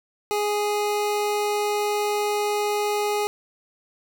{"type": "tone", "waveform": "25% pulse", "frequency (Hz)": 415.3, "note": "G#4", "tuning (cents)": 0, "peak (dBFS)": -18, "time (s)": [0.31, 3.27], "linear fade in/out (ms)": 0, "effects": []}